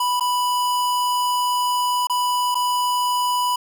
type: tone with dropouts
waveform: square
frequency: 987.8 Hz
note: B5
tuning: in tune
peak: -19 dBFS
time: 0-3.56 s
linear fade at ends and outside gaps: 5 ms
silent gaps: 0.198-0.207 / 2.071-2.097 / 2.546-2.552 s
effects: none